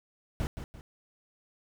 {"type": "noise with echo", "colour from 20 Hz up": "brown", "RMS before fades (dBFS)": -31, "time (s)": [0.4, 0.47], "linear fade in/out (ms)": 0, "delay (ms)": 170, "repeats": 2, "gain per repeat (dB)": -8, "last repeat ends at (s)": 0.81, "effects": []}